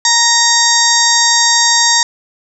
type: harmonic tone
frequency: 932.3 Hz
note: A#5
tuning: in tune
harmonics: 1 / 2 / 4 / 5 / 6 / 7 / 8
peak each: -16 / -16 / -16 / -16 / -16 / -16 / -16 dBFS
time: 0.05-2.03 s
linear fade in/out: 2 ms
effects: none